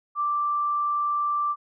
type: tone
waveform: sine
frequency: 1174.7 Hz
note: D6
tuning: in tune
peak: -22 dBFS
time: 0.15-1.56 s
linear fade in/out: 50 ms
effects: none